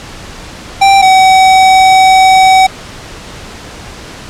square tone pair in turn, 784 / 757.7 Hz, G5 / F#5, 0 / +41 cents, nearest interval minor second, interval 59 cents, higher first, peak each -3 dBFS, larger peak neither, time 0.81-1.02 / 1.02-2.67 s, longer second, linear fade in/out 10 ms, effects pink hiss -28 dBFS RMS until 4.29 s + low-pass 7000 Hz 12 dB/octave

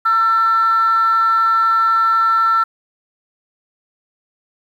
sine tone with frequency modulation, 1344 Hz, E6, 33 cents sharp, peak -10 dBFS, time 0.05-2.64 s, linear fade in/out 10 ms, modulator 429 Hz, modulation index 0.28, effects tanh soft clip ceiling -8 dBFS + 8-bit

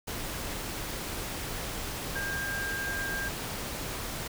sine tone in noise, 1600 Hz, G6, 35 cents sharp, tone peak -32 dBFS, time 2.15-3.29 s, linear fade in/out 10 ms, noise pink, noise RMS -36 dBFS, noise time 0.07-4.28 s, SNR +1 dB, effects none

